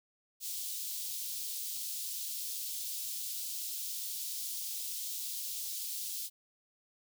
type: high-pass noise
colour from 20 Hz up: white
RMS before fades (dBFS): -39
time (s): 0.4-6.3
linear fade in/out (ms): 50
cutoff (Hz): 3500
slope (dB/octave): 24
effects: none